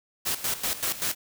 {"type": "noise with tremolo", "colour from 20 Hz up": "white", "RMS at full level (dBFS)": -27, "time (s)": [0.25, 1.15], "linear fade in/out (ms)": 20, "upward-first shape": "square", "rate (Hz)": 5.2, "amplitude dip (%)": 75, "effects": []}